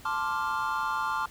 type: chord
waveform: triangle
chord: D minor seventh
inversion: second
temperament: equal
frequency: 880 / 1046.5 / 1174.7 / 1396.9 Hz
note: A5 / C6 / D6 / F6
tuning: 0 / 0 / 0 / 0 cents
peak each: -31 dBFS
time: 0.05-1.26 s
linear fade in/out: 5 ms
effects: pink hiss -51 dBFS RMS until 1.3 s